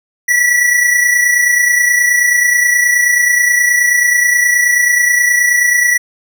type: tone pair together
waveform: square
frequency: 1946.1 / 1975.5 Hz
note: B6 / B6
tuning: -26 / 0 cents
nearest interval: unison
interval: 26 cents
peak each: -10 / -18 dBFS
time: 0.28-5.98 s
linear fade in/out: 10 ms
effects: none